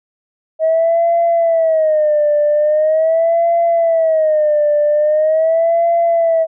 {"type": "tone with vibrato", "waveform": "sine", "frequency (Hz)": 634, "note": "D#5", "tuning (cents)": 32, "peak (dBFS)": -9, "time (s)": [0.59, 6.47], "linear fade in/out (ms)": 50, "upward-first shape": "sine", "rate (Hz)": 0.42, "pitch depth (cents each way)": 120, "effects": ["tanh soft clip ceiling -6 dBFS"]}